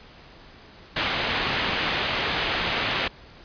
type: low-pass noise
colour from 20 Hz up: white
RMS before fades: -26 dBFS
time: 0.96-3.08 s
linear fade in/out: 5 ms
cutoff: 3600 Hz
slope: 24 dB/octave
effects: pink hiss -48 dBFS RMS until 3.44 s + resampled to 11025 Hz